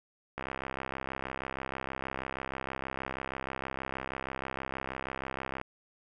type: click train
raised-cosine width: 0.5 ms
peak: -20 dBFS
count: 348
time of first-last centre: 0.38-5.614 s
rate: 66.3 Hz
effects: none